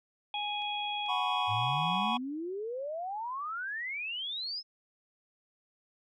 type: harmonic tone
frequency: 830.6 Hz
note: G#5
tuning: in tune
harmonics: 1 / 3 / 4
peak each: -35 / -39 / -36 dBFS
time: 0.34-2.17 s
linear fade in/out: 2 ms
type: click train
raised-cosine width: 0.2 ms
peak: -39 dBFS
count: 4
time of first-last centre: 0.62-1.947 s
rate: 2.26 Hz
type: chord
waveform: triangle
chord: F# suspended fourth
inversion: none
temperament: equal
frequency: 740 / 987.8 / 1108.7 Hz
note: F#5 / B5 / C#6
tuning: 0 / 0 / 0 cents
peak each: -33 / -32 / -33 dBFS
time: 1.08-2.18 s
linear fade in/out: 20 ms
type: exponential sweep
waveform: sine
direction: up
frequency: 101.1 to 5274 Hz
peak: -34 dBFS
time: 1.47-4.63 s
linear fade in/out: 50 ms
effects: none